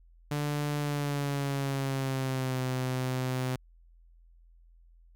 sawtooth tone with pitch glide, 146.83 to 128.56 Hz, D3 to C3, 0 to -30 cents, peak -25 dBFS, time 0.31-3.56 s, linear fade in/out 5 ms, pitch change -230 cents, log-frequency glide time 0.78-2.63 s, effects added 42 Hz sine -55 dBFS peak until 5.15 s

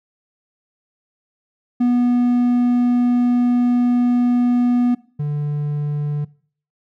triangle tone pair in turn, 244.1 / 147.14 Hz, B3 / D3, -20 / +4 cents, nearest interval major sixth, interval 876 cents, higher first, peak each -11 / -17 dBFS, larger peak first, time 1.8-4.95 / 5.19-6.25 s, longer first, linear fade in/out 10 ms, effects noise-tail reverb RT60 0.5 s tail -22 dB re dry

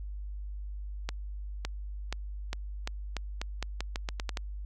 accelerating click train, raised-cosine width 0.2 ms, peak -16 dBFS, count 14, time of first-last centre 1.09-4.372 s, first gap 560 ms, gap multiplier 0.85, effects added 50 Hz sine -36 dBFS peak until 4.65 s

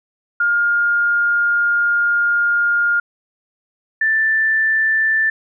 sine tone pair in turn, 1414 / 1768.3 Hz, F6 / A6, +21 / +8 cents, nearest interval major third, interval 387 cents, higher second, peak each -13 dBFS, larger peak neither, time 0.4-3 / 4.01-5.3 s, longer first, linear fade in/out 5 ms, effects none

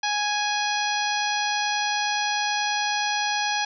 harmonic tone, 830.6 Hz, G#5, in tune, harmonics 1 / 2 / 3 / 4 / 5 / 6 / 7, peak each -26 / -29 / -31 / -32 / -33 / -34 / -34 dBFS, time 0.03-3.65 s, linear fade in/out 5 ms, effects none

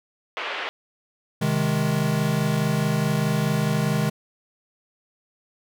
white band-pass noise, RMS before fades -30 dBFS, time 0.37-0.69 s, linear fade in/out 0 ms, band 390 to 2900 Hz, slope 24 dB/octave
square chord, Ab major, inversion first, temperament equal, 130.81 / 155.56 / 207.7 Hz, C3 / Eb3 / Ab3, 0 / 0 / 0 cents, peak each -27 / -24 / -26 dBFS, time 1.41-4.1 s, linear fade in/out 10 ms
effects none

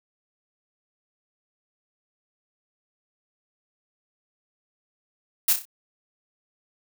blue noise with echo, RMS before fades -19 dBFS, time 5.48-5.53 s, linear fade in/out 5 ms, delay 31 ms, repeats 4, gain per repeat -7 dB, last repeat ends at 5.654 s, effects none

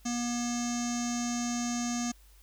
square tone with low-pass filter, 240 Hz, B3, 49 cents flat, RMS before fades -32 dBFS, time 0.05-2.12 s, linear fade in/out 10 ms, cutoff 6500 Hz, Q 9.6, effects added 50 Hz sine -55 dBFS peak until 2.42 s + white hiss -63 dBFS RMS until 2.42 s

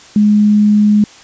sine tone, 209.1 Hz, G#3, 12 cents sharp, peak -6 dBFS, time 0.16-1.04 s, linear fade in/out 2 ms, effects white hiss -39 dBFS RMS until 1.23 s + resampled to 16000 Hz

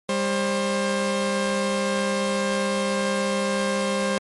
sawtooth tone pair together, 199.27 / 532 Hz, G3 / C5, +29 / +29 cents, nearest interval octave + perfect fourth, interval 1700 cents, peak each -21 / -20 dBFS, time 0.09-4.18 s, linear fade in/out 2 ms, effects MP3 48 kbps

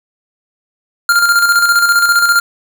square tone with tremolo, 1399 Hz, F6, 3 cents sharp, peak -7 dBFS, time 1.09-2.4 s, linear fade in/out 2 ms, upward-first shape square, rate 15 Hz, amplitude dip 45%, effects none

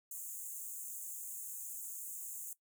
pink high-pass noise, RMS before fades -45 dBFS, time 0.11-2.53 s, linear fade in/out 2 ms, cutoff 6600 Hz, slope 96 dB/octave, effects noise-tail reverb RT60 0.1 s tail -17 dB re dry

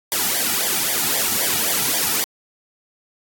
white noise with flanger, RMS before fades -20 dBFS, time 0.12-2.24 s, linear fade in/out 0 ms, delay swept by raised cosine 0.73 to 1.93 ms, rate 3.8 Hz, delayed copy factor -0.85, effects AAC 64 kbps

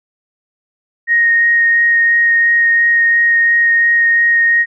sine tone with vibrato, 1864.7 Hz, A#6, in tune, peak -8 dBFS, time 1.07-4.66 s, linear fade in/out 50 ms, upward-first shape sine, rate 2.9 Hz, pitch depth 8 cents each way, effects none

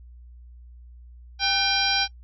harmonic tone with a mistuned harmonic, 796 Hz, G5, 26 cents sharp, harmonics 1 / 2 / 3 / 4 / 5 / 6 / 7, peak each -28 / -28 / -28 / -28 / -28 / -28 / -28 dBFS, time 1.39-2.08 s, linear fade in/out 50 ms, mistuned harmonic 2, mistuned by -77 cents, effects noise-tail reverb RT60 0.1 s tail -23 dB re dry + added 60 Hz sine -43 dBFS peak until 2.23 s

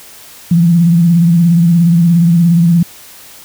sine tone with vibrato, 170 Hz, F3, 46 cents flat, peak -5 dBFS, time 0.51-2.83 s, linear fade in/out 5 ms, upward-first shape sine, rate 17 Hz, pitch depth 61 cents each way, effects white hiss -36 dBFS RMS until 3.44 s

